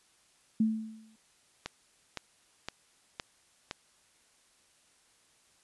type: tone with exponential decay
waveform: sine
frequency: 220 Hz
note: A3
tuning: in tune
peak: -21 dBFS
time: 0.6-1.16 s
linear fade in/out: 5 ms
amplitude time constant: 120 ms
type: click train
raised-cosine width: 0.2 ms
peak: -18 dBFS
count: 5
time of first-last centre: 1.66-3.711 s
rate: 1.95 Hz
effects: white hiss -66 dBFS RMS until 5.63 s + resampled to 24000 Hz